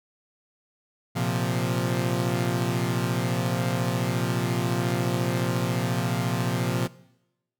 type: chord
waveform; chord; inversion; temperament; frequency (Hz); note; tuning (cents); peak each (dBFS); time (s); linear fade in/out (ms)
sawtooth; Bb suspended second; none; equal; 116.54 / 130.81 / 174.61; Bb2 / C3 / F3; 0 / 0 / 0; -24; 1.15-6.88; 20
effects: noise-tail reverb RT60 0.9 s tail -20 dB re dry